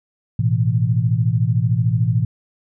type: chord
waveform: sine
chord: A suspended second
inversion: none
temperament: equal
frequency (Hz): 110 / 123.47 / 164.81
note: A2 / B2 / E3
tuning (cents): 0 / 0 / 0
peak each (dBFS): -18 / -18 / -22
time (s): 0.39-2.25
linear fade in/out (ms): 5
effects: none